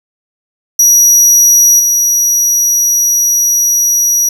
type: tone with level steps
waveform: 40% pulse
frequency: 5800 Hz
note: F#8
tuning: 35 cents flat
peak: -3 / -7 dBFS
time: 0.79-4.29 s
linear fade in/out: 5 ms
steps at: 1.79 s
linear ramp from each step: 10 ms
effects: none